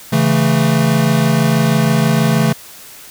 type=chord; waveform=square; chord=A major; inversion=first; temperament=equal; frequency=138.59 / 164.81 / 220 Hz; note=C#3 / E3 / A3; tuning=0 / 0 / 0 cents; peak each=-16 dBFS; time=0.12-2.53 s; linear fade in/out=10 ms; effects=white hiss -37 dBFS RMS until 3.1 s